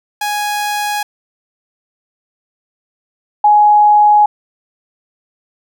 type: tone pair in turn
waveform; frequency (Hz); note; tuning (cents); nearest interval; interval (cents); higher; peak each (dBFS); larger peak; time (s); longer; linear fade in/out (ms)
sawtooth / sine; 830.6 / 836.4; G#5 / G#5; 0 / +12; unison; 12; second; -12 / -5; second; 0.21-1.03 / 3.44-4.26; neither; 5
effects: none